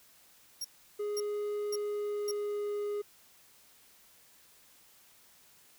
sawtooth tone bursts, 5588 Hz, F8, in tune, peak -32 dBFS, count 4, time 0.61-2.314 s, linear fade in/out 5 ms, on 36 ms, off 520 ms
triangle tone with pitch glide, 415.3 to 412.9 Hz, G#4 to G#4, 0 to -10 cents, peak -30 dBFS, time 0.99-3.02 s, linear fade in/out 10 ms, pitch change -10 cents, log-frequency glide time 1.76-2.7 s
effects white hiss -61 dBFS RMS until 5.78 s

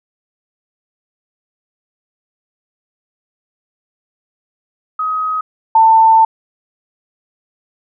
sine tone pair in turn, 1263 / 893.1 Hz, D#6 / A5, +26 / +26 cents, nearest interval tritone, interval 600 cents, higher first, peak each -15 / -5 dBFS, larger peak second, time 4.99-5.41 / 5.75-6.25 s, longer second, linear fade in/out 5 ms, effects none

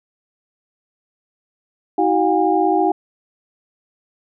sine tone cluster, 320.8 / 375.9 / 717 / 809 Hz, E4 / F#4 / F5 / G#5, -47 / +27 / +45 / -46 cents, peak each -19 dBFS, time 1.98-2.92 s, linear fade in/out 5 ms, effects none

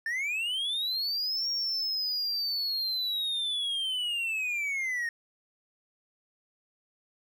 triangle linear two-way sweep, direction up then down, 1760 to 5590 to 1834 Hz, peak -27 dBFS, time 0.06-5.09 s, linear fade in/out 2 ms, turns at 1.49 s, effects none

